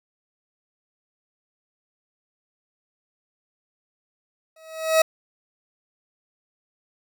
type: tone with exponential growth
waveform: 40% pulse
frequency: 640 Hz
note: D#5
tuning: 49 cents sharp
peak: -11 dBFS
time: 4.56-5.02 s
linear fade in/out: 5 ms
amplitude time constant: 100 ms
effects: none